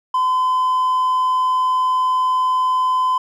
triangle tone, 1020 Hz, C6, 44 cents flat, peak -12 dBFS, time 0.14-3.18 s, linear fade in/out 5 ms, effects tanh soft clip ceiling -8 dBFS

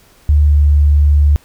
sine tone with pitch glide, 73.9 to 73.14 Hz, D2 to D2, +11 to -7 cents, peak -6 dBFS, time 0.29-1.36 s, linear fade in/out 0 ms, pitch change -18 cents, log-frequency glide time 0.46-0.54 s, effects pink hiss -48 dBFS RMS until 1.44 s

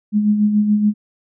sine tone with tremolo, 209.5 Hz, G#3, 15 cents sharp, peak -10 dBFS, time 0.12-0.94 s, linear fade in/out 50 ms, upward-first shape sine, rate 7 Hz, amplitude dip 50%, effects none

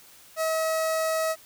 sawtooth tone with notch filter, 641 Hz, E5, 49 cents flat, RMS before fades -26 dBFS, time 0.36-1.36 s, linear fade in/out 50 ms, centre 3100 Hz, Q 1.6, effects white hiss -52 dBFS RMS until 1.45 s

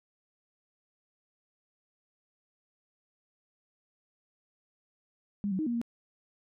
sine tone with pitch steps, 203 / 188.5 / 312.6 / 237.7 / 234.1 Hz, G#3 / F#3 / D#4 / A#3 / A#3, -39 / +32 / +8 / +34 / +8 cents, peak -28 dBFS, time 5.44-5.815 s, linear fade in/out 0 ms, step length 75 ms, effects none

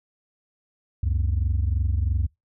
sine tone pair together, 68.3 / 91.32 Hz, C#2 / F#2, -25 / -22 cents, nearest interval perfect fourth, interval 503 cents, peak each -21 / -22 dBFS, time 1.03-2.27 s, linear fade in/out 5 ms, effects noise-tail reverb RT60 0.2 s tail -26 dB re dry + tanh soft clip ceiling -16 dBFS

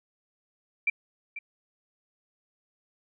sine tone with echo, 2349 Hz, D7, in tune, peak -21 dBFS, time 0.87-0.9 s, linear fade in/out 5 ms, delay 490 ms, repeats 1, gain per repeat -13 dB, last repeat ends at 1.39 s, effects none

